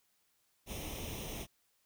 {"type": "noise with comb filter", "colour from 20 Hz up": "pink", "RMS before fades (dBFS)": -42, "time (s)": [0.66, 1.47], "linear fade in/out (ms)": 50, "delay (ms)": 0.33, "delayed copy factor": 0.75, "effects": ["white hiss -75 dBFS RMS until 1.85 s"]}